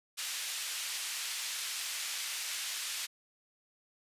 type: band-pass noise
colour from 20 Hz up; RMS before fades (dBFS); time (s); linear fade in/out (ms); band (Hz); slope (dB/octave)
pink; -38; 0.17-3.07; 20; 2500 to 11000; 12
effects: resampled to 32000 Hz